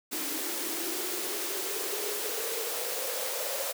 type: noise with high-pass filter sweep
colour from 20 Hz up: white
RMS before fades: -33 dBFS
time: 0.11-3.73 s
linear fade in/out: 20 ms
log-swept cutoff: 300 to 550 Hz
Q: 9.5
effects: none

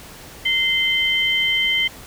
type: tone pair together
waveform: sine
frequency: 2074 / 3107 Hz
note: C7 / G7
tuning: -16 / -16 cents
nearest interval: perfect fifth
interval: 700 cents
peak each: -19 dBFS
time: 0.45-1.88 s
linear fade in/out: 10 ms
effects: pink hiss -40 dBFS RMS until 2.06 s

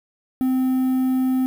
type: tone with quantisation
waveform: triangle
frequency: 258.9 Hz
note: C4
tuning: 18 cents flat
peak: -15 dBFS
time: 0.41-1.46 s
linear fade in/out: 0 ms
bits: 7
effects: none

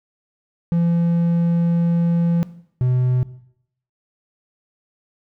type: tone pair in turn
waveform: triangle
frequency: 170 / 126.16 Hz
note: F3 / B2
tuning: -46 / +37 cents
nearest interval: perfect fourth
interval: 517 cents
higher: first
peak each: -13 dBFS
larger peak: neither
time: 0.72-2.43 / 2.81-3.23 s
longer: first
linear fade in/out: 0 ms
effects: noise-tail reverb RT60 0.7 s tail -17 dB re dry

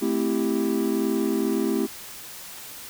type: chord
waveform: triangle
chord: A minor seventh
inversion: none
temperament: equal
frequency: 220 / 261.6 / 329.6 / 392 Hz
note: A3 / C4 / E4 / G4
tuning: 0 / 0 / 0 / 0 cents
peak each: -25 dBFS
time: 0.01-1.87 s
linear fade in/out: 20 ms
effects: white hiss -40 dBFS RMS until 2.89 s

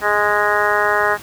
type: harmonic tone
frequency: 207.7 Hz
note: G#3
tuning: in tune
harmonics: 2 / 3 / 4 / 5 / 6 / 7 / 8 / 9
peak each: -22 / -22 / -22 / -22 / -22 / -22 / -22 / -22 dBFS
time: 0.01-1.18 s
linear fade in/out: 50 ms
effects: pink hiss -37 dBFS RMS until 1.22 s + high-pass 60 Hz 12 dB/octave

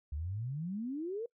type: exponential sweep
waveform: sine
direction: up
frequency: 68.8 to 483 Hz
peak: -35 dBFS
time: 0.12-1.26 s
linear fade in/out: 5 ms
effects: noise-tail reverb RT60 0.1 s tail -25 dB re dry

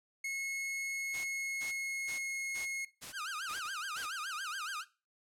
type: tone with pitch glide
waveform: 45% pulse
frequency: 2177 to 2164 Hz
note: C#7 to C#7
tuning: -32 to -42 cents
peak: -35 dBFS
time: 0.24-2.85 s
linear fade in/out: 5 ms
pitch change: -10 cents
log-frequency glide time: 0.93-2.28 s
type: noise bursts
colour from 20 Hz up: white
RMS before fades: -45 dBFS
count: 7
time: 1.13-4.07 s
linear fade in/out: 20 ms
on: 120 ms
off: 350 ms
type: tone with vibrato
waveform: sawtooth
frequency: 1396.9 Hz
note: F6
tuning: in tune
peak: -34 dBFS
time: 3.12-4.85 s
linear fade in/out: 50 ms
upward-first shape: sine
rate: 7.1 Hz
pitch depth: 250 cents each way
type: noise with exponential decay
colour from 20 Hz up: white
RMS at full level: -49 dBFS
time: 3.65-3.87 s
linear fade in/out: 2 ms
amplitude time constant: 46 ms
effects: noise-tail reverb RT60 0.3 s tail -17 dB re dry + low-pass 11000 Hz 12 dB/octave

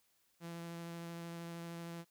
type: tone with vibrato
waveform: sawtooth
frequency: 169 Hz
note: E3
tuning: 43 cents sharp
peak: -40 dBFS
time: 0.4-2.05 s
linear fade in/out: 50 ms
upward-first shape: sine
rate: 13 Hz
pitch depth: 9 cents each way
effects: white hiss -75 dBFS RMS until 2.1 s

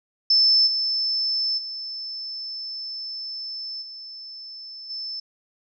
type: tone with level steps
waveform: sine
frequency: 5274 Hz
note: E8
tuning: in tune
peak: -14 / -21 / -30 / -36 / -29 dBFS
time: 0.3-5.2 s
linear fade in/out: 5 ms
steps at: 0.66 / 1.57 / 3.81 / 4.89 s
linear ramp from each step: 20 ms
effects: none

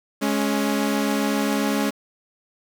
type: tone pair together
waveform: sawtooth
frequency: 209.7 / 277.2 Hz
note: G#3 / C#4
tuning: +17 / 0 cents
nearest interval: perfect fourth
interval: 483 cents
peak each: -19 dBFS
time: 0.21-1.91 s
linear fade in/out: 20 ms
effects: 7-bit

